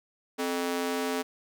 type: ring-modulated tone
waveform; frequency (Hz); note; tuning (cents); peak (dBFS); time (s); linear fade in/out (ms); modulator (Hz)
sawtooth; 349.2; F4; 0; -21; 0.38-1.23; 20; 86.9
effects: none